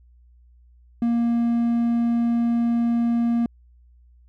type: tone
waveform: triangle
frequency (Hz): 234.7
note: A#3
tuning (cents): +12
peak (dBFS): -16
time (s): 1.02-3.46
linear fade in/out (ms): 2
effects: added 60 Hz sine -50 dBFS peak until 4.28 s